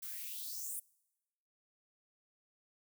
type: noise with high-pass filter sweep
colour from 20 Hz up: violet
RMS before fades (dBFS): -43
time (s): 0.02-0.8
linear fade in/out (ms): 10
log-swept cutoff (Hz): 1300 to 10000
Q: 4.1
effects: noise-tail reverb RT60 1.0 s tail -25 dB re dry